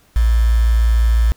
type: tone with quantisation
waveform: sine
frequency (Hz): 57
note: A#1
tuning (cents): -38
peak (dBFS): -10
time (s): 0.16-1.32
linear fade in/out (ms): 0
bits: 5
effects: pink hiss -54 dBFS RMS until 1.36 s